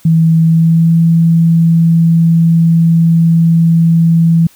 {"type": "tone with pitch glide", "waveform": "sine", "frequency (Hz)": [162.8, 165.74], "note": ["E3", "E3"], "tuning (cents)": [-21, 10], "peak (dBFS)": -5, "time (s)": [0.05, 4.47], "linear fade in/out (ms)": 5, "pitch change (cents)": 31, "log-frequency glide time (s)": [0.44, 0.95], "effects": ["white hiss -45 dBFS RMS until 4.55 s"]}